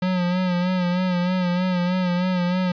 square tone with vibrato, 180.6 Hz, F#3, 42 cents flat, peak -20 dBFS, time 0.02-2.72 s, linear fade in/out 5 ms, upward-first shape sine, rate 3.2 Hz, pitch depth 46 cents each way, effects resampled to 11025 Hz + 9-bit

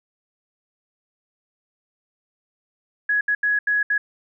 sine tone bursts at uneven times, 1675 Hz, G#6, 14 cents sharp, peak -17 dBFS, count 5, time 3.09-3.21 / 3.28-3.35 / 3.43-3.59 / 3.67-3.83 / 3.9-3.98 s, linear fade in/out 5 ms, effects none

